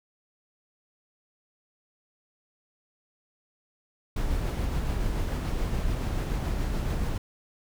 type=noise with tremolo; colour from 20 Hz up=brown; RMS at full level=-27 dBFS; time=4.16-7.18 s; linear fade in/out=5 ms; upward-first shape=sine; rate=7 Hz; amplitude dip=25%; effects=none